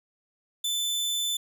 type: tone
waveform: sawtooth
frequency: 3520 Hz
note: A7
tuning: in tune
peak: -23 dBFS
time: 0.64-1.37 s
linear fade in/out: 5 ms
effects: none